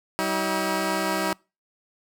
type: tone pair together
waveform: 10% pulse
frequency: 190.93 / 320 Hz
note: G3 / D#4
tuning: -45 / +49 cents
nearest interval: major sixth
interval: 894 cents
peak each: -19 / -17 dBFS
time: 0.19-1.33 s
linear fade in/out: 0 ms
effects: noise-tail reverb RT60 0.3 s tail -26 dB re dry